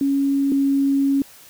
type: tone pair in turn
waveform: sine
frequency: 277.2 / 276.1 Hz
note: C#4 / C#4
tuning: 0 / -7 cents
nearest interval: unison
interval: 7 cents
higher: first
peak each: -16 / -15 dBFS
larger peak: second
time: 0.01-0.52 / 0.52-1.22 s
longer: second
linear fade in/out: 2 ms
effects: white hiss -46 dBFS RMS until 1.49 s